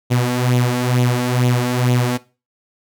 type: tone with flanger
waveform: sawtooth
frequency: 123.8 Hz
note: B2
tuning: 5 cents sharp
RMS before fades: -17 dBFS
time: 0.1-2.18 s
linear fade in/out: 20 ms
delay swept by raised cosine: 0.29 to 3.69 ms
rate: 2.2 Hz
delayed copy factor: +0.6
effects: noise-tail reverb RT60 0.3 s tail -18 dB re dry